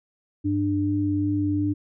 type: tone pair together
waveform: sine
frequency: 98.09 / 297 Hz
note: G2 / D4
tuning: +2 / +20 cents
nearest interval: octave + perfect fifth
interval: 1918 cents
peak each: -26 / -22 dBFS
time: 0.44-1.74 s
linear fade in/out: 20 ms
effects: none